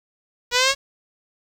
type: linear sweep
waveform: 5% pulse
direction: up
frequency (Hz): 479.5 to 558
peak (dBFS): -4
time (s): 0.51-0.75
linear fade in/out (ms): 50
effects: low-pass 8000 Hz 12 dB/octave + 7-bit